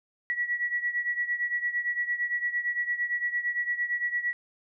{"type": "beating tone pair", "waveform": "sine", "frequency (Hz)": [1932, 1940.8], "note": ["B6", "B6"], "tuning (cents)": [-39, -31], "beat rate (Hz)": 8.8, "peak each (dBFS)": [-28, -32], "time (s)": [0.3, 4.33], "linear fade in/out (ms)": 0, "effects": []}